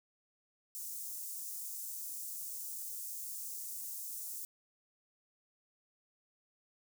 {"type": "high-pass noise", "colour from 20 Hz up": "white", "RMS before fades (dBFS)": -43, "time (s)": [0.75, 4.45], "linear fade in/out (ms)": 0, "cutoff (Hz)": 6600, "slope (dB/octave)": 24, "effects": []}